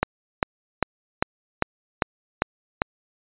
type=click train; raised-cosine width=0.5 ms; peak=-3 dBFS; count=8; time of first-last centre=0.03-2.819 s; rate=2.51 Hz; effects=resampled to 8000 Hz